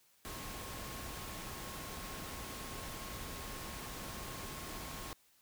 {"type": "tone in noise", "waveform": "sine", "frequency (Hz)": 1082, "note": "C#6", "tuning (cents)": -42, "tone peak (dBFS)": -53, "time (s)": [0.25, 5.13], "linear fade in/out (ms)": 0, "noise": "pink", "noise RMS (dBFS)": -45, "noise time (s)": [0.25, 5.13], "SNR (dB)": -11, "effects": ["white hiss -69 dBFS RMS until 5.41 s"]}